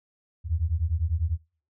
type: beating tone pair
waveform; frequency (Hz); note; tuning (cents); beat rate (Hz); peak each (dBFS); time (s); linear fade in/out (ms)
sine; 77.1 / 87.1; D#2 / F2; -15 / -4; 10; -26; 0.44-1.38; 50
effects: noise-tail reverb RT60 0.4 s tail -23 dB re dry